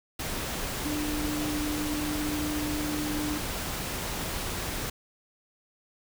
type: tone in noise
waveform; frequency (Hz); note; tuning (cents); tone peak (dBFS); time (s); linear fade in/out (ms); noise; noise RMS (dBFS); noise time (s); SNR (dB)
sine; 299.5; D4; +34; -30; 0.85-3.38; 5; pink; -33; 0.19-4.9; 0
effects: none